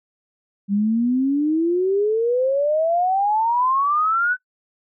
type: exponential sweep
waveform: sine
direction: up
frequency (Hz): 196 to 1513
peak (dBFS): -16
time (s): 0.68-4.37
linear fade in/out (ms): 50
effects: noise-tail reverb RT60 0.1 s tail -23 dB re dry